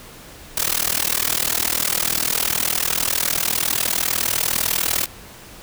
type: noise with amplitude modulation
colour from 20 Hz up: white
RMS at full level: -17 dBFS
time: 0.57-5.06 s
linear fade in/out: 5 ms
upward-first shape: sine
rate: 39.9 Hz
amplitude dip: 95%
effects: pink hiss -41 dBFS RMS until 5.62 s